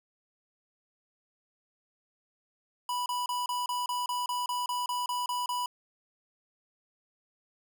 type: tone bursts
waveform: square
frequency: 984 Hz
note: B5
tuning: 7 cents flat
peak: -30 dBFS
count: 14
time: 2.89-5.66 s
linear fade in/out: 2 ms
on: 170 ms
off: 30 ms
effects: none